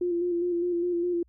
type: tone with vibrato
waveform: sine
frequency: 348.9 Hz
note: F4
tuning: 2 cents flat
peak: -24 dBFS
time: 0.01-1.23 s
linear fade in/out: 5 ms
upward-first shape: square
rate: 4.9 Hz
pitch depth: 28 cents each way
effects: added 60 Hz sine -59 dBFS peak until 1.28 s